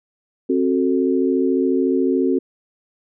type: chord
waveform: sine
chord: F# diminished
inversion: second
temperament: just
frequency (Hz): 266.4 / 370 / 444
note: C4 / F#4 / A4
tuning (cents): +31 / 0 / +16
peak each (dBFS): -18 / -19 / -23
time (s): 0.49-2.39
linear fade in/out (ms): 10
effects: none